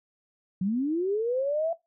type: linear sweep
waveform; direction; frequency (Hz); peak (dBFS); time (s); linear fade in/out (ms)
sine; up; 176.1 to 676; -24; 0.61-1.73; 5
effects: noise-tail reverb RT60 0.2 s tail -19 dB re dry